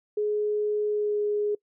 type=tone with pitch glide; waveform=sine; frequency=420 to 416.1 Hz; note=G#4 to G#4; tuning=+19 to +3 cents; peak=-23 dBFS; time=0.17-1.55 s; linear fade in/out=5 ms; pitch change=-16 cents; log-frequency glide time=0.88-1.2 s; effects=noise-tail reverb RT60 0.1 s tail -24 dB re dry